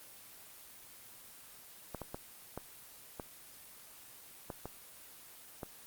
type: clicks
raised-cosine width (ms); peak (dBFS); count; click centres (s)
1; -25; 8; 1.947 / 2.017 / 2.145 / 2.576 / 3.198 / 4.502 / 4.656 / 5.632
effects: white hiss -54 dBFS RMS until 5.86 s + Opus 24 kbps